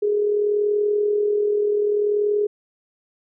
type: tone with amplitude modulation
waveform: sine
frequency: 415.3 Hz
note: G#4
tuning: in tune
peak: -15 dBFS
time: 0.02-2.47 s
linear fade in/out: 10 ms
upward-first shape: sine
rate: 40.6 Hz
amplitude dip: 45%
effects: none